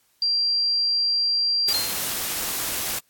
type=tone; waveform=sine; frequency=4738 Hz; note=D8; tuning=14 cents sharp; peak=-19 dBFS; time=0.22-1.73 s; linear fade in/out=2 ms
type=noise; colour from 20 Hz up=white; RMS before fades=-27 dBFS; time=1.68-2.99 s; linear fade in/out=5 ms
type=tone with exponential decay; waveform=sine; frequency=4186 Hz; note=C8; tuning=in tune; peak=-19 dBFS; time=1.74-2.18 s; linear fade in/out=1 ms; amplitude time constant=95 ms
effects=white hiss -64 dBFS RMS until 3.09 s + AAC 64 kbps